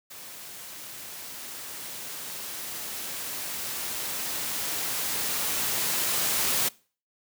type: noise with level ramp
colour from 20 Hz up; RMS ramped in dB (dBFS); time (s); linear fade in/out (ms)
white; -43 to -25; 0.1-6.69; 10
effects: noise-tail reverb RT60 0.4 s tail -23 dB re dry + high-pass 100 Hz 12 dB/octave